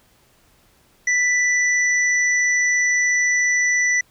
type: tone pair together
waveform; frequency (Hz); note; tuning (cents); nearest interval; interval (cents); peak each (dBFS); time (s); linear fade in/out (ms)
sine; 1978 / 5927; B6 / F#8; +2 / +2; octave + perfect fifth; 1900; -16 / -24; 1.07-4.01; 5
effects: pink hiss -57 dBFS RMS until 4.1 s